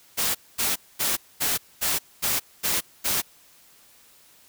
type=noise bursts; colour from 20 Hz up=white; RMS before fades=-24 dBFS; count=8; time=0.17-3.22 s; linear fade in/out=20 ms; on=180 ms; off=230 ms; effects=white hiss -55 dBFS RMS until 4.48 s